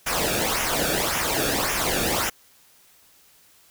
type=noise with flanger; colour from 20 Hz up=pink; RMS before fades=-24 dBFS; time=0.06-2.3 s; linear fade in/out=10 ms; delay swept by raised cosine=0.23 to 1.01 ms; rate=1.8 Hz; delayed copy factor=-0.7; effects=white hiss -56 dBFS RMS until 3.7 s